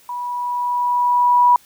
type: tone with level ramp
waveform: sine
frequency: 976 Hz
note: B5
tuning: 21 cents flat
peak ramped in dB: -24 to -8 dBFS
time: 0.09-1.56 s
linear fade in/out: 2 ms
effects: white hiss -51 dBFS RMS until 1.65 s